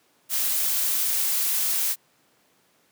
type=noise; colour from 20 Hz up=blue; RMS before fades=-24 dBFS; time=0.29-1.96 s; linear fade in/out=50 ms; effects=pink hiss -63 dBFS RMS until 2.91 s + high-pass 200 Hz 12 dB/octave